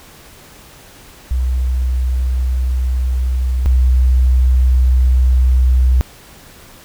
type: tone pair in turn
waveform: sine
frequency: 63.3 / 63.3 Hz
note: B1 / B1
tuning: +43 / +43 cents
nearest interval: unison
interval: 0 cents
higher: neither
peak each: -13 / -8 dBFS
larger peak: second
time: 1.31-3.66 / 3.66-6.01 s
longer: neither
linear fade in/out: 0 ms
effects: pink hiss -41 dBFS RMS until 6.84 s